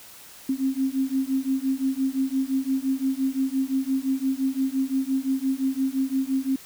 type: beating tone pair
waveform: sine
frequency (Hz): 263.8 / 269.6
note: C4 / C#4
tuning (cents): +14 / -48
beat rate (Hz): 5.8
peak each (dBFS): -25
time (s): 0.49-6.56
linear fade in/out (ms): 5
effects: white hiss -46 dBFS RMS until 6.65 s